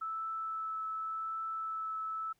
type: tone with vibrato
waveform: sine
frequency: 1312 Hz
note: E6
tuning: 9 cents flat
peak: -35 dBFS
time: 0.01-2.33 s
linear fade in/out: 10 ms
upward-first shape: triangle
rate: 0.88 Hz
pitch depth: 10 cents each way
effects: pink hiss -75 dBFS RMS until 2.39 s